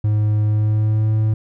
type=tone with pitch glide; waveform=triangle; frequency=106.1 to 108.71 Hz; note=G#2 to A2; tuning=+38 to -20 cents; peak=-12 dBFS; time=0.04-1.34 s; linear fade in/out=5 ms; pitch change=+42 cents; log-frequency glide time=0.45-1.13 s; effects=none